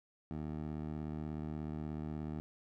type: tone with band-pass filter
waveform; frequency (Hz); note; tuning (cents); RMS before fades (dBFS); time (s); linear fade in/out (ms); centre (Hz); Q
15% pulse; 76.6; D#2; -27; -41; 0.31-2.4; 0; 230; 0.55
effects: none